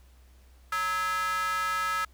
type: tone with high-pass filter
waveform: square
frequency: 185 Hz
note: F#3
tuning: in tune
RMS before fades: -29 dBFS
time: 0.72-2.05 s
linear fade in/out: 5 ms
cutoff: 1400 Hz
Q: 9.1
effects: added 63 Hz sine -53 dBFS peak until 2.13 s + pink hiss -64 dBFS RMS until 2.13 s